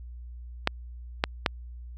clicks, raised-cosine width 0.3 ms, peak -5 dBFS, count 3, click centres 0.674 / 1.239 / 1.462 s, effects added 60 Hz sine -39 dBFS peak until 1.97 s

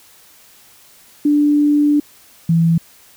sine tone pair in turn, 293.7 / 165.84 Hz, D4 / E3, 0 / +11 cents, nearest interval minor seventh, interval 989 cents, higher first, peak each -10 dBFS, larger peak neither, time 1.25-2 / 2.49-2.78 s, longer first, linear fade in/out 5 ms, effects white hiss -47 dBFS RMS until 3.16 s

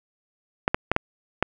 clicks, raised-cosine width 0.5 ms, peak -4 dBFS, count 5, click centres 0.679 / 0.745 / 0.916 / 0.964 / 1.426 s, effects none

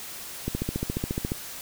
click train, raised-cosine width 3 ms, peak -14 dBFS, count 13, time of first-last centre 0.48-1.319 s, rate 14.3 Hz, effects white hiss -39 dBFS RMS until 1.61 s

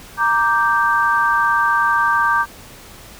sine chord, G minor, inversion first, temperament equal, 932.3 / 1174.7 / 1568 Hz, Bb5 / D6 / G6, 0 / 0 / 0 cents, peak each -19 / -17 / -17 dBFS, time 0.17-2.46 s, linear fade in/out 50 ms, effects pink hiss -40 dBFS RMS until 3.19 s

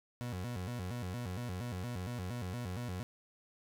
30% pulse tone with vibrato, 105.3 Hz, G#2, 24 cents sharp, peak -35 dBFS, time 0.21-3.03 s, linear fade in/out 0 ms, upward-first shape square, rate 4.3 Hz, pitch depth 250 cents each way, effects none

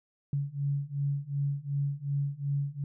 sine beating tone pair, 140 / 142.7 Hz, C#3 / D3, +18 / -49 cents, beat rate 2.7 Hz, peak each -32 / -31 dBFS, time 0.33-2.84 s, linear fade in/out 2 ms, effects none

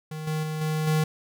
square tone with level steps, 155.56 Hz, D#3, in tune, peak -33 / -26 / -29 / -25 / -21 dBFS, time 0.11-1.04 s, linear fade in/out 5 ms, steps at 0.27 / 0.43 / 0.61 / 0.87 s, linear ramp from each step 5 ms, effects none

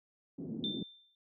pink band-pass noise, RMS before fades -40 dBFS, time 0.38-0.83 s, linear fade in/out 5 ms, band 180 to 310 Hz, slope 24 dB/octave
sine tone with exponential decay, 3569 Hz, A7, 24 cents sharp, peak -32 dBFS, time 0.64-1.15 s, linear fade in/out 1 ms, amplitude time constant 110 ms
effects none

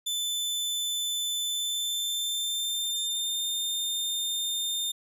sawtooth tone with pitch glide, 3520 to 3623 Hz, A7 to A7, 0 to +50 cents, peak -25 dBFS, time 0.06-4.92 s, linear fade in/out 10 ms, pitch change +50 cents, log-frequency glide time 1.45-3.46 s, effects none

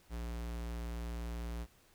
square tone, 58.27 Hz, A#1, in tune, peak -39 dBFS, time 0.09-1.67 s, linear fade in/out 50 ms, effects pink hiss -66 dBFS RMS until 1.94 s

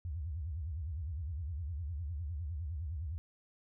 sine tone with vibrato, 78.7 Hz, D#2, 20 cents sharp, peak -36 dBFS, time 0.05-3.18 s, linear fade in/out 0 ms, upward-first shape sine, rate 9.8 Hz, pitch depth 250 cents each way, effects none

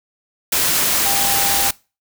sine tone in noise, 795 Hz, G5, 24 cents sharp, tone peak -23 dBFS, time 1.05-1.69 s, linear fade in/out 5 ms, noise white, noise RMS -17 dBFS, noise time 0.52-1.71 s, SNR -9 dB, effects noise-tail reverb RT60 0.3 s tail -23 dB re dry

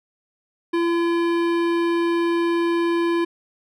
sine tone with hard clipping, 339.6 Hz, F4, 48 cents flat, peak -20 dBFS, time 0.73-3.25 s, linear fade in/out 10 ms, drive 16 dB, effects none

